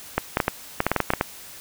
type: clicks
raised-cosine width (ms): 0.5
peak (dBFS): -4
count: 12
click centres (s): 0.18 / 0.371 / 0.402 / 0.481 / 0.804 / 0.866 / 0.916 / 0.963 / 1.003 / 1.104 / 1.136 / 1.211
effects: white hiss -42 dBFS RMS until 1.6 s